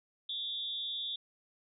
sine tone with amplitude modulation, 3520 Hz, A7, in tune, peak -31 dBFS, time 0.29-1.16 s, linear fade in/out 5 ms, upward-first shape sine, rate 261 Hz, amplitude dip 90%, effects none

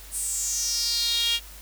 sawtooth tone with high-pass filter sweep, 467.4 Hz, A#4, 5 cents sharp, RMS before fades -26 dBFS, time 0.11-1.4 s, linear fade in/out 50 ms, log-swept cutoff 9400 to 3000 Hz, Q 5.4, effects added 50 Hz sine -44 dBFS peak until 1.61 s + white hiss -46 dBFS RMS until 1.61 s

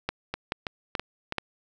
two click trains, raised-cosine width 0.3 ms, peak -11 / -14 dBFS, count 4 / 4, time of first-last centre 0.09-1.383 / 0.34-1.324 s, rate 2.32 / 3.05 Hz, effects none

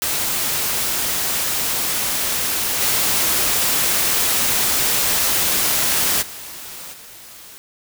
white noise with level steps, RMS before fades -21 / -18 / -34 / -40 dBFS, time 0.02-7.58 s, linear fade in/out 0 ms, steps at 2.8 / 6.21 / 6.92 s, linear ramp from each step 20 ms, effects none

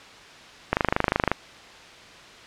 click train, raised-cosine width 0.5 ms, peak -4 dBFS, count 16, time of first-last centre 0.73-1.316 s, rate 25.6 Hz, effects white hiss -45 dBFS RMS until 2.46 s + low-pass 4000 Hz 12 dB/octave

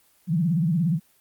sine tone with vibrato, 166.6 Hz, E3, 19 cents sharp, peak -19 dBFS, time 0.27-1 s, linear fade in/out 50 ms, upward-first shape sine, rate 17 Hz, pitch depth 190 cents each way, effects white hiss -61 dBFS RMS until 1.2 s + Opus 24 kbps

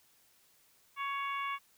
harmonic tone with a mistuned harmonic, 557 Hz, C#5, 8 cents sharp, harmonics 2 / 3 / 4 / 5 / 6, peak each -35 / -46 / -40 / -46 / -52 dBFS, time 0.96-1.59 s, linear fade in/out 50 ms, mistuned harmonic 6, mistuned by +41 cents, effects white hiss -67 dBFS RMS until 1.77 s

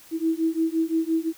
sine beating tone pair, 322 / 327.8 Hz, E4 / E4, -41 / -10 cents, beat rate 5.8 Hz, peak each -24 dBFS, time 0.11-1.33 s, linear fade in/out 50 ms, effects white hiss -50 dBFS RMS until 1.37 s

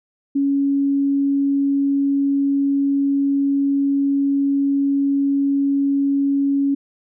sine tone, 278.6 Hz, C#4, 9 cents sharp, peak -15 dBFS, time 0.35-6.75 s, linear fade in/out 10 ms, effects none

